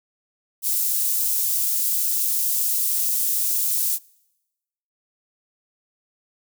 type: high-pass noise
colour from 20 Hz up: white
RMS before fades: -22 dBFS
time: 0.62-3.99 s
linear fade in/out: 50 ms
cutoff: 8300 Hz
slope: 12 dB/octave
effects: noise-tail reverb RT60 1.0 s tail -26 dB re dry